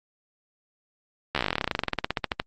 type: slowing click train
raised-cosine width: 0.3 ms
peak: -8 dBFS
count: 29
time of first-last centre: 1.35-2.399 s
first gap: 13 ms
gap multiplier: 1.07
effects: Opus 48 kbps